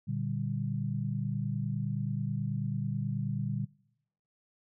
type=chord; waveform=sine; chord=G minor; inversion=first; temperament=just; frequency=117.6 / 147 / 196 Hz; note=Bb2 / D3 / G3; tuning=+16 / +2 / 0 cents; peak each=-34 / -34 / -36 dBFS; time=0.07-3.66 s; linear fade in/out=20 ms; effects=noise-tail reverb RT60 0.9 s tail -26 dB re dry